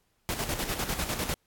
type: noise with tremolo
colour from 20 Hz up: pink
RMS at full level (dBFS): -30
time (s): 0.29-1.34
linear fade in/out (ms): 0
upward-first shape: square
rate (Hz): 10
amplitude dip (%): 55
effects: pink hiss -72 dBFS RMS until 1.46 s + AAC 64 kbps